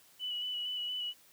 sine tone with vibrato, 2960 Hz, F#7, in tune, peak -34 dBFS, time 0.19-1.14 s, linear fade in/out 50 ms, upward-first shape square, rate 4.3 Hz, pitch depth 18 cents each way, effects white hiss -62 dBFS RMS until 1.32 s + high-pass 80 Hz 12 dB/octave

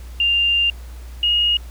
sine tone pair in turn, 2794 / 2868 Hz, F7 / F7, 0 / +45 cents, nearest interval unison, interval 45 cents, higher second, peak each -14 dBFS, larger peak neither, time 0.2-0.7 / 1.23-1.57 s, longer first, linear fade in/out 2 ms, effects added 60 Hz sine -32 dBFS peak until 1.7 s + pink hiss -47 dBFS RMS until 1.7 s

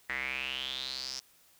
square tone with band-pass filter sweep, 65.41 Hz, C2, in tune, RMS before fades -37 dBFS, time 0.09-1.2 s, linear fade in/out 5 ms, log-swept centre 1900 to 5500 Hz, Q 7.5, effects white hiss -63 dBFS RMS until 1.59 s

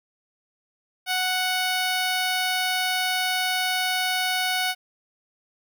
10% pulse tone, 740 Hz, F#5, in tune, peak -14 dBFS, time 1.06-4.75 s, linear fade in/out 50 ms, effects none

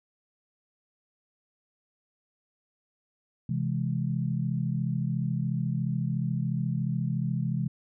sine chord, C augmented, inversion none, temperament equal, 130.81 / 164.81 / 207.7 Hz, C3 / E3 / G#3, 0 / 0 / 0 cents, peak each -29 / -30 / -33 dBFS, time 3.49-7.68 s, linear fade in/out 5 ms, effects none

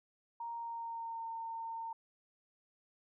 sine tone with pitch glide, 932.3 to 911 Hz, A#5 to A#5, 0 to -40 cents, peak -39 dBFS, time 0.4-1.93 s, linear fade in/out 5 ms, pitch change -40 cents, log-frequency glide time 0.55-1.26 s, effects none

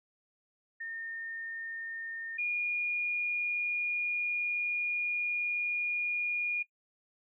sine tone pair in turn, 1823 / 2433 Hz, A#6 / D#7, -39 / -39 cents, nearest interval perfect fourth, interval 500 cents, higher second, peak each -37 / -29 dBFS, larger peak second, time 0.8-2.38 / 2.38-6.63 s, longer second, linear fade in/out 10 ms, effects noise-tail reverb RT60 0.1 s tail -19 dB re dry

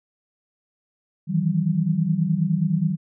sine tone cluster, 156.8 / 166.3 / 191.4 Hz, D#3 / E3 / G3, +14 / +16 / -41 cents, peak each -23 dBFS, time 1.27-2.97 s, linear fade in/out 50 ms, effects none

